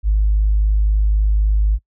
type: tone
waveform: sine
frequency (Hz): 51.91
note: G#1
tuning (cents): 0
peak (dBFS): -11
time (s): 0.03-1.79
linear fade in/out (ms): 50
effects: noise-tail reverb RT60 0.1 s tail -25 dB re dry + tanh soft clip ceiling -7 dBFS